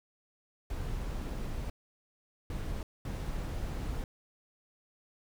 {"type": "noise bursts at uneven times", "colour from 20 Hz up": "brown", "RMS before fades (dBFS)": -36, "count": 3, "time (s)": [[0.7, 1.7], [2.5, 2.83], [3.05, 4.04]], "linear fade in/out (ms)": 2, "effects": []}